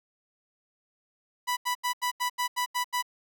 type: tone bursts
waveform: sawtooth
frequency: 987.8 Hz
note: B5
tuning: in tune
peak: -22 dBFS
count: 9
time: 1.47-3.026 s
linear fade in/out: 20 ms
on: 100 ms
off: 82 ms
effects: none